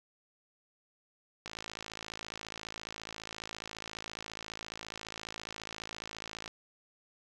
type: click train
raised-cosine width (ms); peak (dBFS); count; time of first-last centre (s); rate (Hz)
0.2; -23; 275; 1.46-6.478; 54.6
effects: none